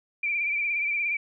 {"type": "tone with vibrato", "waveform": "sine", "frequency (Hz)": 2349, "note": "D7", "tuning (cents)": 0, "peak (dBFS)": -24, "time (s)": [0.23, 1.17], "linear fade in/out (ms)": 5, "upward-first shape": "sine", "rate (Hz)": 17, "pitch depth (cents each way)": 49, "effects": []}